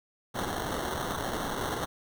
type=noise with sample-and-hold; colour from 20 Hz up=white; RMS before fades=-33 dBFS; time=0.34-1.86 s; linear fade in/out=20 ms; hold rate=2450 Hz; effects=none